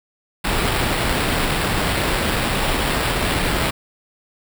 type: noise with sample-and-hold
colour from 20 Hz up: pink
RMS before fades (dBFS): -20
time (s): 0.44-3.71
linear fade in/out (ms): 10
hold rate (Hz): 6300
effects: none